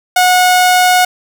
sawtooth tone, 729 Hz, F#5, 26 cents flat, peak -3 dBFS, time 0.16-1.05 s, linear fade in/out 5 ms, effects none

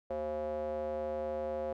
square tone with band-pass filter, 76 Hz, D#2, 40 cents flat, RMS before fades -36 dBFS, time 0.1-1.73 s, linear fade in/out 5 ms, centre 580 Hz, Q 6.9, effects none

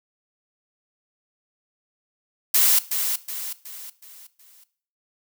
blue noise with echo, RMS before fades -17 dBFS, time 2.54-2.79 s, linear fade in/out 5 ms, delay 370 ms, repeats 5, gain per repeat -7 dB, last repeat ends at 4.64 s, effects noise-tail reverb RT60 0.5 s tail -17 dB re dry

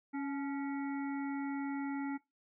harmonic tone with a mistuned harmonic, 277.2 Hz, C#4, in tune, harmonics 1 / 3 / 5 / 7 / 8, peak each -35 / -45 / -49 / -52 / -53 dBFS, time 0.13-2.18 s, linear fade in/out 20 ms, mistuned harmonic 3, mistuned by +47 cents, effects noise-tail reverb RT60 0.2 s tail -19 dB re dry

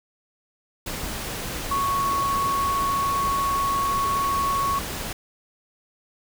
sine tone in noise, 1108.7 Hz, C#6, in tune, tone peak -21 dBFS, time 1.71-4.79 s, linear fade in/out 5 ms, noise pink, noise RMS -31 dBFS, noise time 0.86-5.13 s, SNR +7 dB, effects none

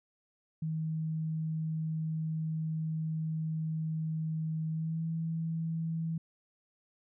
sine tone with pitch glide, 158.7 to 163.07 Hz, D#3 to E3, +35 to -18 cents, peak -31 dBFS, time 0.62-6.18 s, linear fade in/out 5 ms, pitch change +47 cents, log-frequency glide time 4.7-5.04 s, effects none

